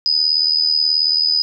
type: tone with amplitude modulation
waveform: sine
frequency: 4987 Hz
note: D#8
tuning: 3 cents sharp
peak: -10 dBFS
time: 0.06-1.42 s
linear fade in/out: 0 ms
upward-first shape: sine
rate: 78.5 Hz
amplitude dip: 70%
effects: none